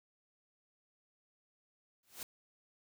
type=noise with exponential growth; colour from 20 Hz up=white; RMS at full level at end=-40 dBFS; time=2.03-2.23 s; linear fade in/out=2 ms; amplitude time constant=42 ms; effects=none